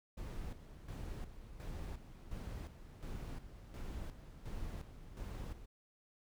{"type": "noise with tremolo", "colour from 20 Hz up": "brown", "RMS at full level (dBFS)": -44, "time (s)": [0.17, 5.66], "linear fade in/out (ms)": 10, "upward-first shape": "square", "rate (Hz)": 1.4, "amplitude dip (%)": 65, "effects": []}